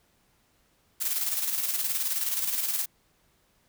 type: noise with tremolo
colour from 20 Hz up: blue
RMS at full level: -27 dBFS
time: 1-2.86 s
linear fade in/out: 20 ms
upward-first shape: square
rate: 19 Hz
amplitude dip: 45%
effects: pink hiss -67 dBFS RMS until 3.68 s